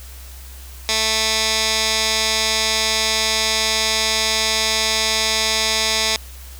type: tone with band-pass filter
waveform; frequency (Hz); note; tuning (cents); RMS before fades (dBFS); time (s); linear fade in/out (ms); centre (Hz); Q
15% pulse; 220; A3; 0; -19; 0.89-6.16; 0; 4900; 1.3
effects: added 64 Hz sine -35 dBFS peak until 6.59 s + white hiss -42 dBFS RMS until 6.59 s